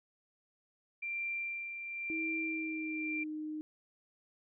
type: tone with tremolo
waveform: sine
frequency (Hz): 2366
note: D7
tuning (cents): +12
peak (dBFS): -34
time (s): 1.02-3.24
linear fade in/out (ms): 10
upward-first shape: sine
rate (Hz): 0.98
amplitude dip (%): 50
type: tone with pitch glide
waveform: sine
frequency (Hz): 321.6 to 307.4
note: E4 to D#4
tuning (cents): -43 to -21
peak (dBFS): -37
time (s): 2.1-3.61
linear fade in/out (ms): 0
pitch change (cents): -78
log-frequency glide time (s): 2.39-3.28
effects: none